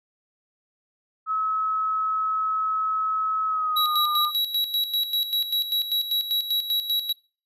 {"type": "tone with pitch glide", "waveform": "sine", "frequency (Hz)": [1288, 1208.7], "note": ["E6", "D6"], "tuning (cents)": [-41, 49], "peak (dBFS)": -22, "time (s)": [1.26, 4.32], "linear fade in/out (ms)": 50, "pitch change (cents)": -110, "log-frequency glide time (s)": [3.47, 4.04]}
{"type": "tone with tremolo", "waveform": "square", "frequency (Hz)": 3885, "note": "B7", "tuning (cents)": -29, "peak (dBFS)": -21, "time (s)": [3.76, 7.13], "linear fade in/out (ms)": 10, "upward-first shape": "square", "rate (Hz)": 5.1, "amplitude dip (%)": 65}
{"effects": ["noise-tail reverb RT60 0.4 s tail -25 dB re dry", "resampled to 32000 Hz"]}